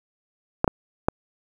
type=clicks; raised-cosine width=1 ms; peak=-4 dBFS; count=3; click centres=0.644 / 0.678 / 1.085 s; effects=7-bit